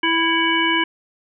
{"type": "harmonic tone with a mistuned harmonic", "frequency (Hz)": 329.6, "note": "E4", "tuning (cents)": 0, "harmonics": [1, 3, 5, 7, 9], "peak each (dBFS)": [-22, -22, -22, -22, -22], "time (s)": [0.03, 0.84], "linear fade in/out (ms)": 5, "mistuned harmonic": 7, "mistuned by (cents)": -33, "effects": []}